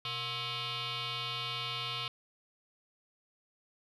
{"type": "tone with frequency modulation", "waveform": "sine", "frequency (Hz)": 125.6, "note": "B2", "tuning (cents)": 30, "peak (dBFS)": -33, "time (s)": [0.05, 2.08], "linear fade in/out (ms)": 2, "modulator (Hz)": 594, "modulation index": 6.6, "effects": ["tanh soft clip ceiling -31 dBFS"]}